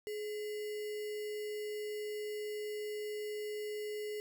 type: tone with sample-and-hold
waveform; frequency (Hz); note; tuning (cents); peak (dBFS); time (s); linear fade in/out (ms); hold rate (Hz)
sine; 422.3; G#4; +29; -37; 0.07-4.2; 0; 2450
effects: none